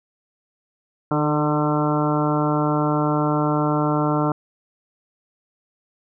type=harmonic tone with a mistuned harmonic; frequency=150 Hz; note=D3; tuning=37 cents sharp; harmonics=1 / 2 / 3 / 4 / 5 / 6 / 7 / 8 / 9; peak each=-23 / -22 / -28 / -27 / -29 / -29 / -29 / -32 / -29 dBFS; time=1.11-4.32 s; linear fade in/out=2 ms; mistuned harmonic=3; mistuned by=-30 cents; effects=none